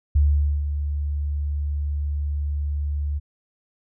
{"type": "tone with ADSR envelope", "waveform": "sine", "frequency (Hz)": 72.8, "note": "D2", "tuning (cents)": -15, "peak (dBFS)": -13, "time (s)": [0.15, 3.2], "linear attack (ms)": 9, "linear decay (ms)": 470, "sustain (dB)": -9, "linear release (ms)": 27, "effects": []}